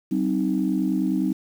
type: chord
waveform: sine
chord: C minor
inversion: second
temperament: equal with one note detuned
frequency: 191.3 / 261.6 / 311.1 Hz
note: G3 / C4 / Eb4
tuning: -42 / 0 / 0 cents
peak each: -24 dBFS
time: 0.11-1.33 s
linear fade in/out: 10 ms
effects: tanh soft clip ceiling -11 dBFS + 8-bit